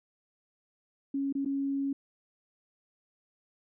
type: tone with dropouts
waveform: sine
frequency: 276.2 Hz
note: C#4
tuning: 6 cents flat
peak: -28 dBFS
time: 1.14-1.93 s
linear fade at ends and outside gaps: 5 ms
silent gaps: 1.326-1.351 / 1.449-1.458 s
effects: none